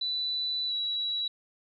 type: tone with pitch glide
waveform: sine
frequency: 3977 to 3904 Hz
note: B7 to B7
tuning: +11 to -21 cents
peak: -28 dBFS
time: 0.01-1.28 s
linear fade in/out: 5 ms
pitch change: -32 cents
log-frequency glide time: 0.67-0.73 s
effects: none